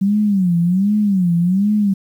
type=tone with vibrato; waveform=sine; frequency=189.6 Hz; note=F#3; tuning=43 cents sharp; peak=-12 dBFS; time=0.01-1.94 s; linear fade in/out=10 ms; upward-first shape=sine; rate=1.3 Hz; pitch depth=190 cents each way; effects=8-bit